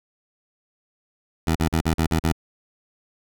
15% pulse tone bursts, 81 Hz, E2, 30 cents flat, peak -12 dBFS, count 7, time 1.47-2.324 s, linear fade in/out 5 ms, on 86 ms, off 42 ms, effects none

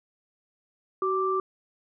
sine tone pair together, 378.3 / 1175 Hz, F#4 / D6, +38 / +1 cents, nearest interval octave + minor sixth, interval 1963 cents, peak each -26 dBFS, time 1.02-1.4 s, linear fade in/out 2 ms, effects none

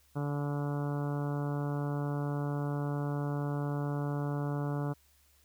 harmonic tone, 144.4 Hz, D3, 29 cents flat, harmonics 1 / 2 / 3 / 4 / 5 / 6 / 7 / 8 / 9 / 10, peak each -32 / -38 / -42 / -44 / -46 / -48 / -49 / -50 / -51 / -52 dBFS, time 0.15-4.94 s, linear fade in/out 20 ms, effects added 70 Hz sine -67 dBFS peak until 5.44 s + white hiss -67 dBFS RMS until 5.44 s

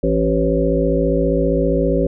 harmonic tone with a mistuned harmonic, 55 Hz, A1, in tune, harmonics 1 / 3 / 5 / 7 / 9 / 10, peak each -21 / -21 / -21 / -21 / -21 / -21 dBFS, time 0.03-2.07 s, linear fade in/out 5 ms, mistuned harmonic 3, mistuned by +63 cents, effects none

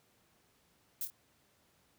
violet noise with echo, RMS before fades -37 dBFS, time 1.01-1.05 s, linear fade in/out 2 ms, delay 26 ms, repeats 2, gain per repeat -7 dB, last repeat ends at 1.102 s, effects pink hiss -70 dBFS RMS until 1.98 s + high-pass 80 Hz 12 dB/octave

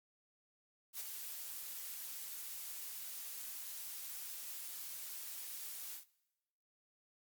blue noise with ADSR envelope, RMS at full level -41 dBFS, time 0.93-6.05 s, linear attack 69 ms, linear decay 20 ms, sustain -5 dB, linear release 110 ms, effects noise-tail reverb RT60 1.0 s tail -22 dB re dry + Opus 48 kbps

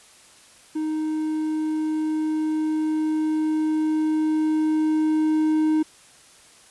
triangle tone with level ramp, 311.1 Hz, D#4, in tune, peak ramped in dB -21 to -15 dBFS, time 0.75-5.83 s, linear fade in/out 10 ms, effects white hiss -51 dBFS RMS until 6.7 s + resampled to 24000 Hz

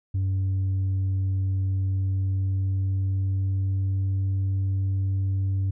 sine tone with pitch glide, 95.6 to 96.54 Hz, G2 to G2, -43 to -26 cents, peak -19 dBFS, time 0.14-5.71 s, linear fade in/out 10 ms, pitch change +17 cents, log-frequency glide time 1.66-4.26 s, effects tanh soft clip ceiling -21 dBFS

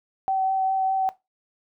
sine tone with vibrato, 765 Hz, G5, 42 cents flat, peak -20 dBFS, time 0.28-1.09 s, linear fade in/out 0 ms, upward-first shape triangle, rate 4.9 Hz, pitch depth 13 cents each way, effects noise-tail reverb RT60 0.2 s tail -17 dB re dry

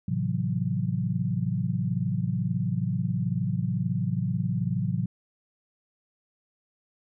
sine chord, F# half-diminished seventh, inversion first, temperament just, 111 / 133.2 / 166.5 / 185 Hz, A2 / C3 / E3 / F#3, +16 / +31 / +18 / 0 cents, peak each -30 dBFS, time 0.08-5.06 s, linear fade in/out 5 ms, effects none

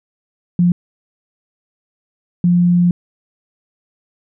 sine tone bursts at uneven times, 175.7 Hz, F3, 11 cents sharp, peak -9 dBFS, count 2, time 0.59-0.72 / 2.44-2.91 s, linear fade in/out 2 ms, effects none

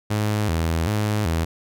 sawtooth tone with vibrato, 93.1 Hz, F#2, 11 cents sharp, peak -16 dBFS, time 0.1-1.45 s, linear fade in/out 10 ms, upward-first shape square, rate 1.3 Hz, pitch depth 220 cents each way, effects none

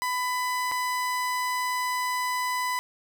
30% pulse tone with dropouts, 999 Hz, B5, 20 cents sharp, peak -23 dBFS, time 0.02-2.79 s, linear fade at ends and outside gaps 0 ms, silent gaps 0.714-0.719 s, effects none

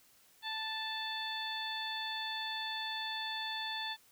harmonic tone, 880 Hz, A5, in tune, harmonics 1 / 2 / 3 / 4 / 5, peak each -42 / -42 / -48 / -40 / -46 dBFS, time 0.42-3.97 s, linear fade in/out 50 ms, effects white hiss -65 dBFS RMS until 4.11 s

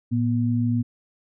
sine tone pair together, 114 / 241.3 Hz, A#2 / B3, -38 / -40 cents, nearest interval octave + minor second, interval 1298 cents, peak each -22 dBFS, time 0.11-0.83 s, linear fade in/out 20 ms, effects none

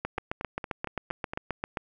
two click trains, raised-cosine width 0.5 ms, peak -19 / -15 dBFS, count 6 / 14, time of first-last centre 0.18-1.335 / 0.05-1.772 s, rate 4.33 / 7.55 Hz, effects none

